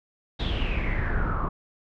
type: noise with low-pass filter sweep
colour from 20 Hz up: brown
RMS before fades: -26 dBFS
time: 0.39-1.49 s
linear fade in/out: 10 ms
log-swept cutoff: 3700 to 1100 Hz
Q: 7.6
effects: none